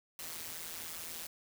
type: noise with amplitude modulation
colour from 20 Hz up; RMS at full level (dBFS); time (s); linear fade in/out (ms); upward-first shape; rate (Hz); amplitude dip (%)
white; -40; 0.19-1.27; 2; sine; 164; 85
effects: none